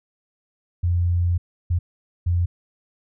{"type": "tone bursts at uneven times", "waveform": "sine", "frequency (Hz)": 87.3, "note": "F2", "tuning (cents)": 0, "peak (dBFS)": -17, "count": 3, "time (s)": [[0.83, 1.38], [1.7, 1.79], [2.26, 2.46]], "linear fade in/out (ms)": 10, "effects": []}